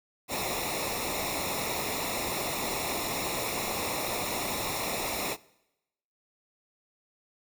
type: noise with comb filter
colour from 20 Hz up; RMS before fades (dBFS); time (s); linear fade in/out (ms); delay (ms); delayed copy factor
pink; -32; 0.28-5.37; 50; 0.64; -0.8
effects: noise-tail reverb RT60 0.9 s tail -22 dB re dry